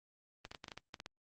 clicks, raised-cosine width 0.2 ms, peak -27 dBFS, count 10, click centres 0.451 / 0.515 / 0.548 / 0.642 / 0.682 / 0.718 / 0.776 / 0.942 / 1.001 / 1.061 s, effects Opus 24 kbps

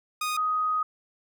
sawtooth / sine tone pair in turn, 1239 / 1251.2 Hz, D#6 / D#6, -8 / +9 cents, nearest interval unison, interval 17 cents, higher second, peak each -23 dBFS, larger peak neither, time 0.21-0.37 / 0.37-0.83 s, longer second, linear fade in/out 5 ms, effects none

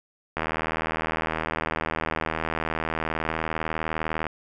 click train, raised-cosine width 0.5 ms, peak -11 dBFS, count 312, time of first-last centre 0.37-4.267 s, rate 79.8 Hz, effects none

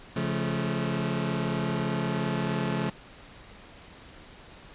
sawtooth chord, Db augmented, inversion none, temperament just, 138.59 / 173.24 / 216.5 Hz, Db3 / F3 / A3, 0 / -14 / -28 cents, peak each -27 dBFS, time 0.16-2.9 s, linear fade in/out 5 ms, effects pink hiss -49 dBFS RMS until 4.74 s + resampled to 8000 Hz

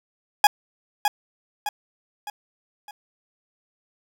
40% pulse tone with echo, 830.6 Hz, G#5, in tune, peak -9 dBFS, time 0.44-0.47 s, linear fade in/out 2 ms, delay 610 ms, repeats 4, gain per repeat -7 dB, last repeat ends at 2.91 s, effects none

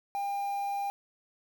triangle tone with quantisation, 801 Hz, G5, 37 cents sharp, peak -28 dBFS, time 0.15-0.9 s, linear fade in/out 0 ms, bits 8, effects none

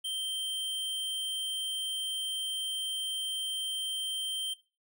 square tone, 3136 Hz, G7, in tune, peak -33 dBFS, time 0.04-4.54 s, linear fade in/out 10 ms, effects noise-tail reverb RT60 0.3 s tail -17 dB re dry

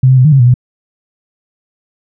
sine tone with pitch steps, 129.5 / 130.8 / 127.1 / 154.1 / 136.2 / 121.4 / 124.7 Hz, C3 / C3 / C3 / D#3 / C#3 / B2 / B2, -17 / 0 / -50 / -16 / -30 / -29 / +17 cents, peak -3 dBFS, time 0.03-0.541 s, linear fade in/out 5 ms, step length 73 ms, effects none

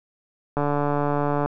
click train, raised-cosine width 1 ms, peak -10 dBFS, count 130, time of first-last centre 0.57-1.46 s, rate 145 Hz, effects none

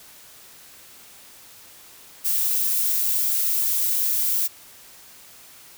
violet noise, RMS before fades -22 dBFS, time 2.24-4.48 s, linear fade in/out 20 ms, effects white hiss -47 dBFS RMS until 5.77 s

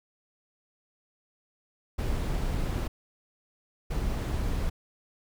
brown noise bursts at uneven times, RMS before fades -29 dBFS, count 2, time 1.98-2.88 / 3.9-4.7 s, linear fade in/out 10 ms, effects none

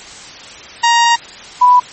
sawtooth / sine tone pair in turn, 938 / 989.6 Hz, A#5 / B5, +11 / +3 cents, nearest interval minor second, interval 92 cents, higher second, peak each -4 dBFS, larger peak neither, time 0.83-1.16 / 1.61-1.8 s, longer first, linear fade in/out 10 ms, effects white hiss -33 dBFS RMS until 1.92 s + MP3 32 kbps

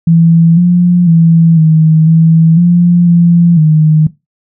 sine tone with pitch steps, 166 / 176.4 / 165.2 / 158.3 / 162.7 / 174.2 / 171.3 / 155.3 Hz, E3 / F3 / E3 / D#3 / E3 / F3 / F3 / D#3, +12 / +18 / +4 / +30 / -22 / -4 / -33 / -3 cents, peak -3 dBFS, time 0.07-4.07 s, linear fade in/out 5 ms, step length 500 ms, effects noise-tail reverb RT60 0.2 s tail -17 dB re dry

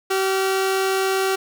sawtooth tone pair together, 383.2 / 1388.6 Hz, G4 / F6, -39 / -10 cents, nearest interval octave + minor seventh, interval 2229 cents, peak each -15 / -25 dBFS, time 0.1-1.36 s, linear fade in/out 10 ms, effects none

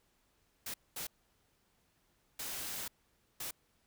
white noise bursts at uneven times, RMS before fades -41 dBFS, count 4, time 0.66-0.74 / 0.96-1.07 / 2.39-2.88 / 3.4-3.51 s, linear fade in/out 5 ms, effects pink hiss -74 dBFS RMS until 3.86 s

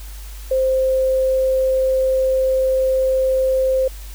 sine tone, 523.3 Hz, C5, in tune, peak -14 dBFS, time 0.51-3.88 s, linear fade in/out 5 ms, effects added 50 Hz sine -31 dBFS peak until 4.14 s + white hiss -42 dBFS RMS until 4.14 s

